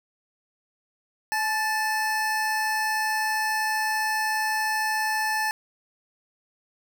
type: tone pair together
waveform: square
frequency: 861.4 / 1763 Hz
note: A5 / A6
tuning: -37 / +3 cents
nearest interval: octave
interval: 1240 cents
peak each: -27 dBFS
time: 1.32-5.51 s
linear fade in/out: 0 ms
effects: none